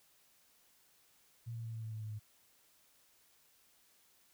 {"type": "tone with pitch steps", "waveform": "sine", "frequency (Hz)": [116.54, 115.07, 113.62, 112.18, 110.76, 109.37, 107.98, 106.62], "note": ["A#2", "A#2", "A#2", "A2", "A2", "A2", "A2", "G#2"], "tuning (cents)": [0, -22, -44, 34, 12, -10, -32, 46], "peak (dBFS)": -40, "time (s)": [1.46, 2.196], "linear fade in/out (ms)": 20, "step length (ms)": 92, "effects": ["white hiss -69 dBFS RMS until 4.33 s"]}